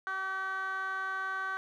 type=tone with band-pass filter; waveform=15% pulse; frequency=382.2 Hz; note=G4; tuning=44 cents flat; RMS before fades=-35 dBFS; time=0.07-1.57 s; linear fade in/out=0 ms; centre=1400 Hz; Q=5.5; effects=none